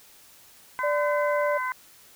harmonic tone, 509 Hz, C5, 48 cents flat, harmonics 2 / 3 / 4, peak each -28 / -32 / -34 dBFS, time 0.79-1.72 s, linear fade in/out 0 ms
sine tone, 587.3 Hz, D5, in tune, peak -23 dBFS, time 0.83-1.58 s, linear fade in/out 10 ms
effects white hiss -53 dBFS RMS until 2.15 s

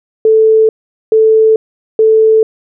sine tone bursts, 440 Hz, A4, in tune, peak -4 dBFS, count 3, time 0.25-2.43 s, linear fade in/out 2 ms, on 440 ms, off 430 ms, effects none

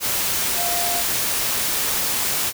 sine tone in noise, 698.5 Hz, F5, in tune, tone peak -26 dBFS, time 0.55-1.04 s, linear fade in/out 50 ms, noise white, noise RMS -22 dBFS, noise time 0-2.53 s, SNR -7 dB, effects none

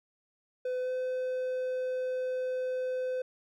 triangle tone with pitch glide, 505 to 510 Hz, B4 to C5, +39 to -44 cents, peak -28 dBFS, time 0.65-3.22 s, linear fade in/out 5 ms, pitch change +17 cents, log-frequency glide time 0.81-0.9 s, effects none

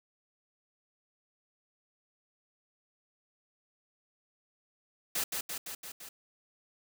white noise with echo, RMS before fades -32 dBFS, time 5.15-5.24 s, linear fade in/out 5 ms, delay 170 ms, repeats 5, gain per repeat -3 dB, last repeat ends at 6.09 s, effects none

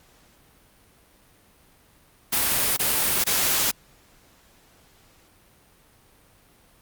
white noise bursts, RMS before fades -22 dBFS, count 3, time 2.32-3.714 s, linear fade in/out 10 ms, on 450 ms, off 22 ms, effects pink hiss -57 dBFS RMS until 6.81 s + Opus 48 kbps

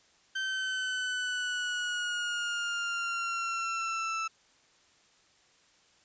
30% pulse exponential sweep, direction down, 1551 to 1318.5 Hz, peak -28 dBFS, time 0.35-4.28 s, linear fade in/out 10 ms, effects white hiss -64 dBFS RMS until 6.04 s + resampled to 16000 Hz

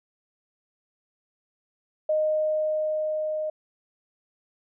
sine tone with level ramp, 618 Hz, D#5, 12 cents flat, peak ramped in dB -20 to -26 dBFS, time 2.09-3.5 s, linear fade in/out 5 ms, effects none

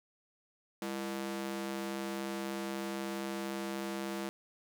sawtooth ring-modulated tone, 269.7 Hz, C#4, 47 cents flat, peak -29 dBFS, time 0.82-4.29 s, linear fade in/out 0 ms, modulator 68.4 Hz, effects none

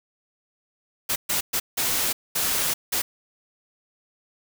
white noise bursts at uneven times, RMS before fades -24 dBFS, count 6, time 1.09-1.16 / 1.29-1.41 / 1.53-1.6 / 1.77-2.13 / 2.35-2.74 / 2.92-3.02 s, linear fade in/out 10 ms, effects none

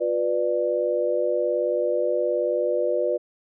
sine chord, B diminished, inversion second, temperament just, 355.6 / 493.9 / 592.7 Hz, F4 / B4 / D5, +31 / 0 / +16 cents, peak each -27 / -24 / -24 dBFS, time 0-3.18 s, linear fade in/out 20 ms, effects none

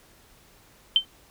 sine tone with exponential decay, 3100 Hz, G7, 20 cents flat, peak -11 dBFS, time 0.96-1.05 s, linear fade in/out 1 ms, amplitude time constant 19 ms, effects pink hiss -56 dBFS RMS until 1.3 s

